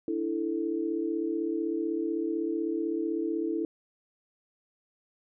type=chord; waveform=sine; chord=D suspended second; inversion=none; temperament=equal; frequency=293.7 / 329.6 / 440 Hz; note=D4 / E4 / A4; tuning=0 / 0 / 0 cents; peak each=-35 / -29 / -34 dBFS; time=0.08-3.65 s; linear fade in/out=2 ms; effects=none